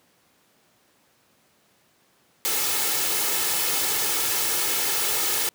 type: noise with comb filter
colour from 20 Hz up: white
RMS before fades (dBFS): -24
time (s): 2.45-5.49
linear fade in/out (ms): 0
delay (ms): 2.3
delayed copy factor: +0.55
effects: pink hiss -62 dBFS RMS until 5.54 s + high-pass 150 Hz 12 dB/octave